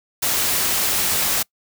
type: noise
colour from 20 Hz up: white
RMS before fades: -20 dBFS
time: 0.22-1.43 s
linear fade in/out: 10 ms
effects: noise-tail reverb RT60 0.1 s tail -25 dB re dry